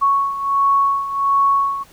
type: beating tone pair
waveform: sine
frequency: 1108.7 / 1110.1 Hz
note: C#6 / C#6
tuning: 0 / +2 cents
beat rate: 1.4 Hz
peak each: -15 / -20 dBFS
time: 0.01-1.84 s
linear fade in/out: 20 ms
effects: pink hiss -48 dBFS RMS until 1.92 s